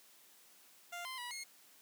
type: tone with pitch steps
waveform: 15% pulse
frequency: 698 / 1038 / 972 / 2156 Hz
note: F5 / C6 / B5 / C#7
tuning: -1 / -14 / -28 / -49 cents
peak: -36 dBFS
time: 0.92-1.44 s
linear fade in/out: 10 ms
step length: 130 ms
effects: white hiss -63 dBFS RMS until 1.81 s + high-pass 200 Hz 12 dB/octave